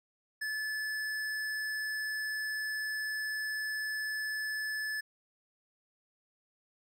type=tone with tanh clipping; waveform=sine; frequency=1732 Hz; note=A6; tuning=28 cents flat; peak=-35 dBFS; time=0.41-5.01 s; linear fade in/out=10 ms; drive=16 dB; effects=none